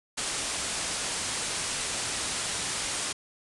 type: low-pass noise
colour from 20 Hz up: white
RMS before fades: -32 dBFS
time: 0.17-3.13 s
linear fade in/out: 10 ms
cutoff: 10000 Hz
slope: 96 dB/octave
effects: none